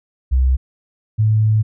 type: tone pair in turn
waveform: sine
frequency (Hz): 64.5 / 108.48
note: C2 / A2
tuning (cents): -24 / -24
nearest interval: major sixth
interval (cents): 900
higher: second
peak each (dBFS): -11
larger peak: neither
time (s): 0.31-0.57 / 1.18-1.63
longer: second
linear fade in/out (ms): 20
effects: none